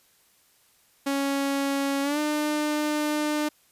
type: tone with pitch glide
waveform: sawtooth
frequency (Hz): 277.2 to 300.5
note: C#4 to D4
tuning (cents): 0 to +40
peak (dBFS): -20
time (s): 1.06-3.49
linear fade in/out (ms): 10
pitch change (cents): +140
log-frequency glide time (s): 2.02-2.19
effects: white hiss -62 dBFS RMS until 3.71 s + resampled to 32000 Hz